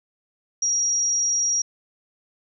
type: tone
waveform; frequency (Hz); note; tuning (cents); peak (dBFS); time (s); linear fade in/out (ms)
sine; 5690; F8; +31; -19; 0.62-1.62; 5
effects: none